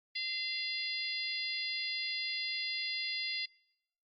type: harmonic tone with a mistuned harmonic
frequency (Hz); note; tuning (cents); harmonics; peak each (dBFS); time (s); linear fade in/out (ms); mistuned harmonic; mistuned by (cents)
688; F5; -26; 3 / 4 / 5 / 6 / 7; -39 / -42 / -43 / -40 / -39; 0.15-3.46; 10; 6; +17
effects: noise-tail reverb RT60 0.8 s tail -26 dB re dry + MP3 32 kbps